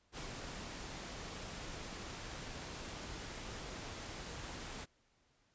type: noise with ADSR envelope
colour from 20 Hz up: pink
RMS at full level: -44 dBFS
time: 0.12-4.86 s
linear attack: 59 ms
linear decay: 82 ms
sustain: -2 dB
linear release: 29 ms
effects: pink hiss -74 dBFS RMS until 5.54 s + resampled to 16000 Hz